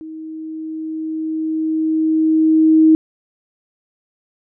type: tone with level ramp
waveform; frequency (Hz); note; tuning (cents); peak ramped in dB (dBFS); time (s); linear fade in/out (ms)
sine; 316.5; D#4; +30; -29 to -6; 0.01-2.95; 0
effects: none